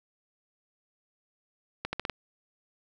accelerating click train, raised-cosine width 0.3 ms, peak -15 dBFS, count 5, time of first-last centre 1.85-2.097 s, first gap 80 ms, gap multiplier 0.83, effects none

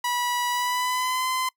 sawtooth tone with pitch glide, 975 to 1027.6 Hz, B5 to C6, -23 to -32 cents, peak -20 dBFS, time 0.04-1.49 s, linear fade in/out 5 ms, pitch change +91 cents, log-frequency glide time 0.5-1.27 s, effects noise-tail reverb RT60 0.1 s tail -24 dB re dry

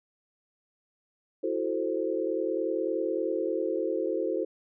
sine chord, F# half-diminished seventh, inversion third, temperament equal, 329.6 / 370 / 440 / 523.3 Hz, E4 / F#4 / A4 / C5, 0 / 0 / 0 / 0 cents, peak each -32 dBFS, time 1.43-4.45 s, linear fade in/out 10 ms, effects none

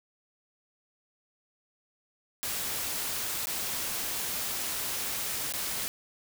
white noise with dropouts, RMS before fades -33 dBFS, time 2.43-5.88 s, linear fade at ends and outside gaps 0 ms, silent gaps 3.457-3.47 / 5.524-5.537 s, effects none

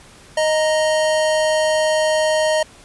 square tone pair together, 622.2 / 932.3 Hz, D#5 / A#5, 0 / 0 cents, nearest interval perfect fifth, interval 700 cents, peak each -16 / -25 dBFS, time 0.37-2.63 s, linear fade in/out 5 ms, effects pink hiss -45 dBFS RMS until 2.84 s + resampled to 24000 Hz

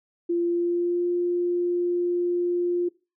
sine tone with pitch glide, 344.1 to 351.3 Hz, F4 to F4, -26 to +10 cents, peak -21 dBFS, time 0.29-2.89 s, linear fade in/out 10 ms, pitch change +36 cents, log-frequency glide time 0.43-1.08 s, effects noise-tail reverb RT60 0.3 s tail -22 dB re dry

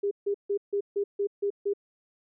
sine tone bursts, 403.6 Hz, G#4, 49 cents flat, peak -24 dBFS, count 8, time 0.03-1.736 s, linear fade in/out 10 ms, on 82 ms, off 150 ms, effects none

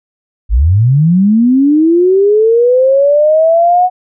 sine linear sweep, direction up, 46.04 to 738 Hz, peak -5 dBFS, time 0.49-3.9 s, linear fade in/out 50 ms, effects none

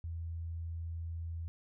sine tone, 83.1 Hz, E2, 15 cents sharp, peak -37 dBFS, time 0.04-1.48 s, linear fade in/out 0 ms, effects none

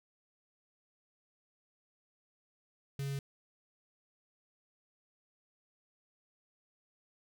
square tone with notch filter, 138.59 Hz, C#3, in tune, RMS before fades -37 dBFS, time 2.99-3.19 s, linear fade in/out 2 ms, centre 870 Hz, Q 0.56, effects none

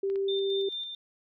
sine tone, 392 Hz, G4, in tune, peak -26 dBFS, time 0.03-0.69 s, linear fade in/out 5 ms
clicks, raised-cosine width 0.3 ms, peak -33 dBFS, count 2, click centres 0.1 / 0.158 s
sine tone with tremolo, 3592 Hz, A7, 35 cents sharp, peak -32 dBFS, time 0.28-0.95 s, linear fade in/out 5 ms, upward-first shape square, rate 4.5 Hz, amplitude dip 40%
effects none

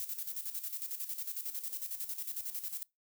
violet noise with tremolo, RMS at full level -38 dBFS, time 0-2.83 s, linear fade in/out 0 ms, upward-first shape square, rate 11 Hz, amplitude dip 65%, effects noise-tail reverb RT60 0.2 s tail -23 dB re dry

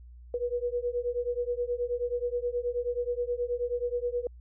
sine beating tone pair, 480.8 / 490.2 Hz, B4 / B4, -46 / -13 cents, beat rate 9.4 Hz, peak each -31 dBFS, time 0.34-4.27 s, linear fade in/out 2 ms, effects added 60 Hz sine -46 dBFS peak until 4.4 s

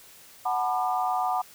sine chord, B minor seventh, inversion second, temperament equal with one note detuned, 740 / 880 / 987.8 / 1200 Hz, F#5 / A5 / B5 / D6, 0 / 0 / 0 / +37 cents, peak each -26 / -32 / -31 / -31 dBFS, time 0.45-1.42 s, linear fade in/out 10 ms, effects white hiss -51 dBFS RMS until 1.54 s

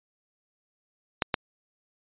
clicks, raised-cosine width 0.3 ms, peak -7 dBFS, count 2, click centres 1.222 / 1.342 s, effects resampled to 8000 Hz

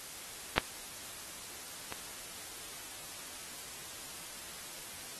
clicks, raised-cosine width 0.3 ms, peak -7 / -22 dBFS, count 2, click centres 0.58 / 1.924 s, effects white hiss -46 dBFS RMS until 5.19 s + AAC 32 kbps

